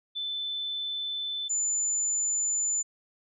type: tone pair in turn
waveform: sine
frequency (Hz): 3520 / 7040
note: A7 / A8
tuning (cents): 0 / 0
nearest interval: octave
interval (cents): 1200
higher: second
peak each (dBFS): -30 / -25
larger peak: second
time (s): 0.15-1.49 / 1.49-2.83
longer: neither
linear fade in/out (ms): 20
effects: none